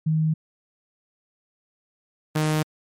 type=tone pair in turn; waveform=sine / sawtooth; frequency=157.4 / 154.43 Hz; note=D#3 / D#3; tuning=+20 / -13 cents; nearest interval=unison; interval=33 cents; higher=first; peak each=-18 / -16 dBFS; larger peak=second; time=0.06-0.34 / 2.35-2.63 s; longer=neither; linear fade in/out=10 ms; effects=MP3 64 kbps